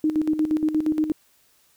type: tone with tremolo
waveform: sine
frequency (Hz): 309.4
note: D#4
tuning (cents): -10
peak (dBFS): -17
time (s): 0.04-1.12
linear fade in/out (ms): 2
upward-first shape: square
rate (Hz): 8.5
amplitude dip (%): 65
effects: white hiss -61 dBFS RMS until 1.76 s